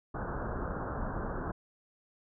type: low-pass noise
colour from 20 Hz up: pink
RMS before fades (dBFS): -36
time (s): 0.14-1.52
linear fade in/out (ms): 10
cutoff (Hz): 1600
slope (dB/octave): 96
effects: none